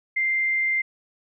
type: tone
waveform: sine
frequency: 2093 Hz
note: C7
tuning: in tune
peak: -20 dBFS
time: 0.16-0.82 s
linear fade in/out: 10 ms
effects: none